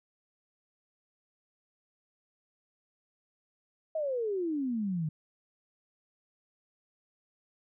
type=exponential sweep; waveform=sine; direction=down; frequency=651 to 149.3 Hz; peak=-29 dBFS; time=3.95-5.09 s; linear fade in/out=5 ms; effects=none